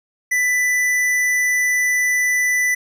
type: tone with tanh clipping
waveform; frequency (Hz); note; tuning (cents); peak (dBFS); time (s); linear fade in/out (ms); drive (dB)
triangle; 1988; B6; +11; -17; 0.31-2.75; 10; 18
effects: none